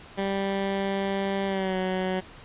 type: tone with pitch glide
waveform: 15% pulse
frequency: 196 to 186.18 Hz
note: G3 to F#3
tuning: 0 to +11 cents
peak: -19 dBFS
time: 0.17-2.21 s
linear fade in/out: 20 ms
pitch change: -89 cents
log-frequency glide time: 1.46-1.77 s
effects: pink hiss -47 dBFS RMS until 2.44 s + resampled to 8000 Hz